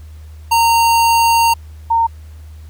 square / sine tone pair in turn, 923 / 917.2 Hz, A#5 / A#5, -17 / -28 cents, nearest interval unison, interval 11 cents, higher first, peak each -10 dBFS, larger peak neither, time 0.51-1.54 / 1.9-2.07 s, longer first, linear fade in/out 10 ms, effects added 77 Hz sine -32 dBFS peak until 2.69 s + pink hiss -51 dBFS RMS until 2.69 s

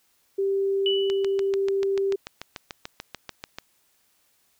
sine tone, 392 Hz, G4, in tune, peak -21 dBFS, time 0.38-2.16 s, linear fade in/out 10 ms
sine tone with exponential decay, 2960 Hz, F#7, in tune, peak -21 dBFS, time 0.86-1.51 s, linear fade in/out 1 ms, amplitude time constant 140 ms
click train, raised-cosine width 0.2 ms, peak -16 dBFS, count 18, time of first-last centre 1.1-3.585 s, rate 6.84 Hz
effects white hiss -66 dBFS RMS until 4.59 s

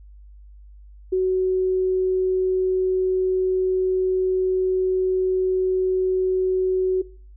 sine tone, 372.8 Hz, F#4, 13 cents sharp, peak -17 dBFS, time 1.12-7.02 s, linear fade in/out 10 ms, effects noise-tail reverb RT60 0.4 s tail -20 dB re dry + added 50 Hz sine -42 dBFS peak until 7.36 s

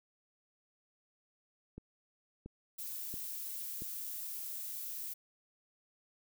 click train, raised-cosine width 3 ms, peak -33 dBFS, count 4, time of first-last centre 1.78-3.821 s, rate 1.47 Hz
violet noise, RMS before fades -42 dBFS, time 2.78-5.14 s, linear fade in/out 10 ms
effects none

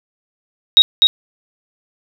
sine tone with echo, 3784 Hz, A#7, 25 cents sharp, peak -3 dBFS, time 0.77-0.82 s, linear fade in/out 0 ms, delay 250 ms, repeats 1, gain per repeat -3 dB, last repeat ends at 1.07 s, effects none

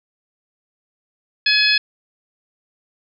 harmonic tone, 847 Hz, G#5, 34 cents sharp, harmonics 2 / 3 / 4 / 5 / 6, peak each -20 / -18 / -20 / -19 / -21 dBFS, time 1.46-1.78 s, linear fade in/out 5 ms, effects none

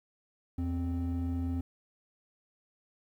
triangle tone pair together, 82.3 / 261.3 Hz, E2 / C4, -2 / -2 cents, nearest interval octave + minor sixth, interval 2000 cents, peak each -29 / -31 dBFS, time 0.58-1.61 s, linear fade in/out 5 ms, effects tanh soft clip ceiling -24 dBFS + 11-bit

